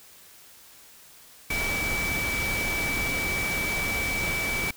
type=tone in noise; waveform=sine; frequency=2300 Hz; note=D7; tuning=37 cents flat; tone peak=-27 dBFS; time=1.5-4.71 s; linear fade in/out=5 ms; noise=pink; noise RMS=-31 dBFS; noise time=1.5-4.71 s; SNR=+1 dB; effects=white hiss -51 dBFS RMS until 4.76 s